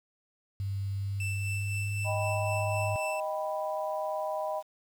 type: tone with pitch glide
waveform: sine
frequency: 98.5 to 103.04 Hz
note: G2 to G#2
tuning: +9 to -13 cents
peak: -30 dBFS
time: 0.6-2.96 s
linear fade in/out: 0 ms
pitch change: +78 cents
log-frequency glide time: 0.97-2.02 s
type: tone with tremolo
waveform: 45% pulse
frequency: 2657 Hz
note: E7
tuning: 13 cents sharp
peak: -34 dBFS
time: 1.2-3.2 s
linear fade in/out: 2 ms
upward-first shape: sine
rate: 3.9 Hz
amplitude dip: 40%
type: chord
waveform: sine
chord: Eb augmented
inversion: none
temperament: equal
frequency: 622.3 / 784 / 987.8 Hz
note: Eb5 / G5 / B5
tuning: 0 / 0 / 0 cents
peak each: -32 / -36 / -37 dBFS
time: 2.04-4.63 s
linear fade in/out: 50 ms
effects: low-pass 12000 Hz 12 dB/octave + 9-bit